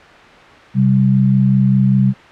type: tone pair together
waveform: sine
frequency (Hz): 130.7 / 195.83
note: C3 / G3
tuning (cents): -1 / -1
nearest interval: perfect fifth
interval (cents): 700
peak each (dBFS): -12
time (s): 0.74-2.14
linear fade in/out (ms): 50
effects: white hiss -39 dBFS RMS until 2.31 s + low-pass 2000 Hz 12 dB/octave